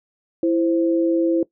sine tone pair together, 332.5 / 523.3 Hz, E4 / C5, +15 / 0 cents, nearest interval minor sixth, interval 785 cents, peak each -16 / -23 dBFS, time 0.43-1.43 s, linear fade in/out 2 ms, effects noise-tail reverb RT60 0.1 s tail -19 dB re dry

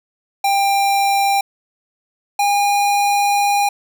square tone pair in turn, 794 / 811.6 Hz, G5 / G#5, +22 / -40 cents, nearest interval unison, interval 38 cents, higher second, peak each -14 dBFS, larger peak neither, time 0.44-1.41 / 2.39-3.69 s, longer second, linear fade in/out 5 ms, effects none

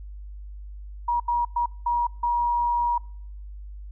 sine tone bursts at uneven times, 955 Hz, A#5, 42 cents sharp, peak -20 dBFS, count 5, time 1.08-1.2 / 1.28-1.45 / 1.56-1.66 / 1.86-2.07 / 2.23-2.98 s, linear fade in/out 5 ms, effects noise-tail reverb RT60 0.7 s tail -26 dB re dry + added 50 Hz sine -36 dBFS peak until 3.91 s

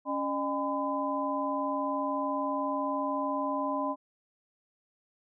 sine tone cluster, 279 / 607 / 811 / 1012 Hz, C#4 / D#5 / G#5 / B5, +11 / -43 / -41 / +42 cents, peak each -33 / -34 / -39 / -32 dBFS, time 0.05-3.96 s, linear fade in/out 50 ms, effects none

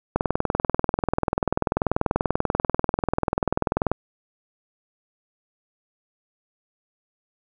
click train, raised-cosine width 1 ms, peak -6 dBFS, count 78, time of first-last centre 0.16-3.916 s, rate 20.5 Hz, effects none

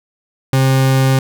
40% pulse tone, 133 Hz, C3, 29 cents sharp, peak -9 dBFS, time 0.53-1.19 s, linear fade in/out 2 ms, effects none

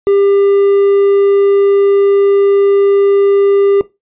triangle tone, 398.8 Hz, G4, 30 cents sharp, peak -5 dBFS, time 0.07-3.81 s, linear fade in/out 0 ms, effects noise-tail reverb RT60 0.2 s tail -17 dB re dry + resampled to 8000 Hz

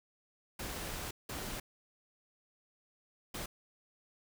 pink noise bursts at uneven times, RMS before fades -41 dBFS, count 3, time 0.59-1.11 / 1.29-1.6 / 3.34-3.46 s, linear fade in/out 5 ms, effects none

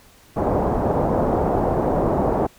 white low-pass noise, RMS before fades -20 dBFS, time 0.36-2.47 s, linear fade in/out 10 ms, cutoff 780 Hz, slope 24 dB/octave, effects pink hiss -51 dBFS RMS until 2.58 s

